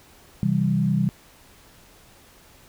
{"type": "chord", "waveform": "sine", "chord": "C major", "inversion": "none", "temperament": "equal with one note detuned", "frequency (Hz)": [132.33, 164.81, 196], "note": ["C3", "E3", "G3"], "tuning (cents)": [20, 0, 0], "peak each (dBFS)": [-24, -23, -22], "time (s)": [0.43, 1.09], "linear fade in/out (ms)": 0, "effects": ["pink hiss -52 dBFS RMS until 2.68 s"]}